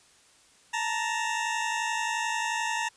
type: tone pair together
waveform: 20% pulse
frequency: 880.9 / 932.3 Hz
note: A5 / A#5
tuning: +2 / 0 cents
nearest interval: minor second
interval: 98 cents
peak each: -26 / -25 dBFS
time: 0.73-2.89 s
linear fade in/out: 10 ms
effects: white hiss -59 dBFS RMS until 2.96 s + resampled to 22050 Hz